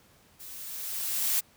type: noise with level ramp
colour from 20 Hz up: blue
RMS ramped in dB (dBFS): -45 to -25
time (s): 0.39-1.41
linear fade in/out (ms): 20
effects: pink hiss -60 dBFS RMS until 1.56 s + high-pass 60 Hz 12 dB/octave